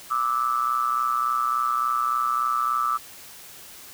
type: ring-modulated tone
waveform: triangle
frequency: 61.74 Hz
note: B1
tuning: in tune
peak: -16 dBFS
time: 0.1-2.98 s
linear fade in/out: 20 ms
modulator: 1240 Hz
effects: white hiss -44 dBFS RMS until 3.93 s